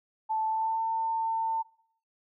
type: tone with pitch glide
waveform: sine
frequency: 878 to 899 Hz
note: A5 to A5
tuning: -4 to +37 cents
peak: -26 dBFS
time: 0.29-1.63 s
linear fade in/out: 20 ms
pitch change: +41 cents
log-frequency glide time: 0.47-0.81 s
effects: noise-tail reverb RT60 0.6 s tail -21 dB re dry